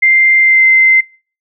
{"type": "tone with pitch glide", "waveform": "sine", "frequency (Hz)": [2093, 2074], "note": ["C7", "C7"], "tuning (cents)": [0, -16], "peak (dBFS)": -5, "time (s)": [0.02, 1.01], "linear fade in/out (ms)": 10, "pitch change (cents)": -16, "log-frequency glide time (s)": [0.39, 0.65], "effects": ["noise-tail reverb RT60 0.4 s tail -26 dB re dry"]}